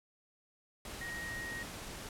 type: tone in noise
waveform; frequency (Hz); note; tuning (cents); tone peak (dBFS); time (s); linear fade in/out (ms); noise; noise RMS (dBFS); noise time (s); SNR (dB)
sine; 1877; A#6; +11; -40; 1.01-1.63; 2; pink; -45; 0.85-2.09; +2
effects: low-pass 12000 Hz 12 dB/octave